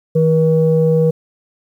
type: tone pair together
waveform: sine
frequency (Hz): 160 / 480.7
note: D#3 / B4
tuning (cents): +49 / -47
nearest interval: octave + perfect fifth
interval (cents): 1904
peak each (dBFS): -12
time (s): 0.15-1.11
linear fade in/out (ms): 10
effects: tanh soft clip ceiling -2 dBFS + 8-bit